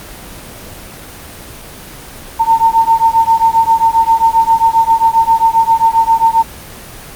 sine beating tone pair, 903 / 910.5 Hz, A5 / A#5, +45 / -41 cents, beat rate 7.5 Hz, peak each -10 dBFS, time 2.39-6.43 s, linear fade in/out 20 ms, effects pink hiss -31 dBFS RMS until 7.15 s + Opus 24 kbps

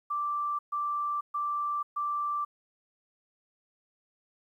sine tone bursts, 1173 Hz, D6, 2 cents flat, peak -28 dBFS, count 4, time 0.1-2.45 s, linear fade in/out 10 ms, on 490 ms, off 130 ms, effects 11-bit

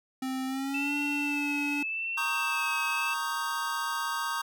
square tone with pitch glide, 261.6 to 288.6 Hz, C4 to D4, 0 to -30 cents, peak -31 dBFS, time 0.22-1.83 s, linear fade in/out 5 ms, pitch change +170 cents, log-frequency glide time 0.46-0.94 s
sine tone with vibrato, 2638 Hz, E7, 1 cent sharp, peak -30 dBFS, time 0.74-3.14 s, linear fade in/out 5 ms, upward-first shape sine, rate 0.85 Hz, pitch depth 48 cents each way
square chord, Eb dominant seventh, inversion second, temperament equal, 932.3 / 1108.7 / 1244.5 / 1568 Hz, Bb5 / Db6 / Eb6 / G6, 0 / 0 / 0 / 0 cents, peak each -36 dBFS, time 2.17-4.42 s, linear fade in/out 10 ms
effects none

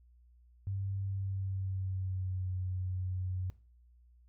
sine tone with pitch glide, 97.7 to 92.22 Hz, G2 to F#2, -5 to -5 cents, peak -33 dBFS, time 0.67-3.5 s, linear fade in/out 0 ms, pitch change -100 cents, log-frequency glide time 1.07-2.52 s, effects noise-tail reverb RT60 0.4 s tail -18 dB re dry + added 60 Hz sine -59 dBFS peak until 4.28 s

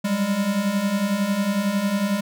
square beating tone pair, 192.4 / 203.4 Hz, G3 / G#3, -32 / -36 cents, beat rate 11 Hz, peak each -27 / -22 dBFS, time 0.04-2.21 s, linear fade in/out 10 ms, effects none

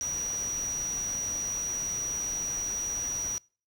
sine tone in noise, 5800 Hz, F#8, 35 cents flat, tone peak -29 dBFS, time 0.01-3.38 s, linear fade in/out 0 ms, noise pink, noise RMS -43 dBFS, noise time 0.01-3.38 s, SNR +11 dB, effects noise-tail reverb RT60 0.4 s tail -26 dB re dry

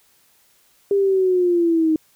sine linear sweep, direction down, 402.8 to 311.4 Hz, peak -14 dBFS, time 0.91-1.96 s, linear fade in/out 2 ms, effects white hiss -58 dBFS RMS until 2.15 s

